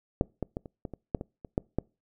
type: clicks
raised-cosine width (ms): 2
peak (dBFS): -9 / -17 / -20 / -29 / -22 / -26 / -13 / -22 / -28 / -12 / -13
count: 11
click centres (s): 0.211 / 0.427 / 0.569 / 0.658 / 0.852 / 0.937 / 1.148 / 1.211 / 1.448 / 1.579 / 1.786
effects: noise-tail reverb RT60 0.3 s tail -26 dB re dry